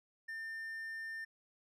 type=tone; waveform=triangle; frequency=1800 Hz; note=A6; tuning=39 cents sharp; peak=-39 dBFS; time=0.28-1.25 s; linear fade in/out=10 ms; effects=none